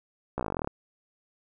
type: slowing click train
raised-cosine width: 1 ms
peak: -16 dBFS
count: 15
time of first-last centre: 0.38-0.674 s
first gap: 15 ms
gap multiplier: 1.05
effects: none